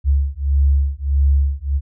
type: beating tone pair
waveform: sine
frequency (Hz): 69 / 70.6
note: C#2 / C#2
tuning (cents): -7 / +32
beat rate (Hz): 1.6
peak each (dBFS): -16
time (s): 0.04-1.81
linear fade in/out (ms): 50
effects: none